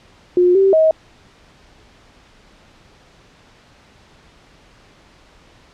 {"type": "tone with pitch steps", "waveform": "sine", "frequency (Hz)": [357.7, 388, 635], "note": ["F4", "G4", "D#5"], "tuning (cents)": [41, -18, 35], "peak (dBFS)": -9, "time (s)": [0.37, 0.91], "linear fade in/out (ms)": 2, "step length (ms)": 180, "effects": ["pink hiss -49 dBFS RMS until 5.73 s", "low-pass 5000 Hz 12 dB/octave"]}